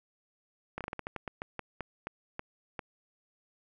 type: slowing click train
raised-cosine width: 0.5 ms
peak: -21 dBFS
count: 15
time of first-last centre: 0.78-2.792 s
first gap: 27 ms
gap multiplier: 1.23
effects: none